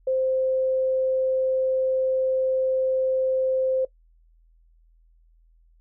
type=tone; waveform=sine; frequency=522 Hz; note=C5; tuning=4 cents flat; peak=-20 dBFS; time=0.07-3.85 s; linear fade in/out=5 ms; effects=noise-tail reverb RT60 0.1 s tail -19 dB re dry + added 41 Hz sine -55 dBFS peak until 5.8 s